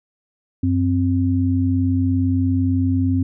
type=tone pair together; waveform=sine; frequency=94.23 / 262.7 Hz; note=F#2 / C4; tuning=+32 / +7 cents; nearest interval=octave + tritone; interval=1775 cents; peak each=-18 dBFS; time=0.63-3.23 s; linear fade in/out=5 ms; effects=none